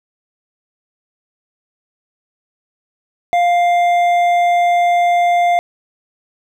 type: tone with hard clipping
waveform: sine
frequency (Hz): 700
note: F5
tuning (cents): +4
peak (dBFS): -12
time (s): 3.33-5.59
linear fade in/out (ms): 0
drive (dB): 7
effects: none